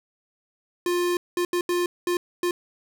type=tone bursts at uneven times; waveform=square; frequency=352.4 Hz; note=F4; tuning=16 cents sharp; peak=-22 dBFS; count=6; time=0.86-1.17 / 1.37-1.45 / 1.53-1.61 / 1.69-1.86 / 2.07-2.17 / 2.43-2.51 s; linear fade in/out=2 ms; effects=none